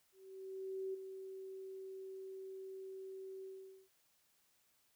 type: tone with ADSR envelope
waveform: sine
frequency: 382.1 Hz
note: G4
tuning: 44 cents flat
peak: -38 dBFS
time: 0.12-3.89 s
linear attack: 820 ms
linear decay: 12 ms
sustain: -8 dB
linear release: 450 ms
effects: white hiss -75 dBFS RMS until 4.95 s